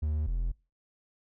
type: tone pair in turn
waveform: triangle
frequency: 76.3 / 42.35 Hz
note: D#2 / E1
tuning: -33 / +48 cents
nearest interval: minor seventh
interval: 1019 cents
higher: first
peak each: -25 dBFS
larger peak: neither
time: 0.02-0.27 / 0.27-0.52 s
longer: neither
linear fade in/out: 10 ms
effects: noise-tail reverb RT60 0.3 s tail -24 dB re dry